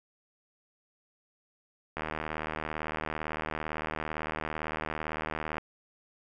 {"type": "click train", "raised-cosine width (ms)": 0.5, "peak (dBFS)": -18, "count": 282, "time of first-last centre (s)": [1.97, 5.582], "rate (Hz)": 77.8, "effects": []}